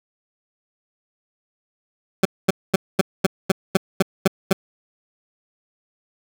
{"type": "tone bursts", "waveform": "20% pulse", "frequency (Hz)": 191, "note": "G3", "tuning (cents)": -45, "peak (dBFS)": -7, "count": 10, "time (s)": [2.23, 4.53], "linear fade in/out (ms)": 5, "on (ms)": 23, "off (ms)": 230, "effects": []}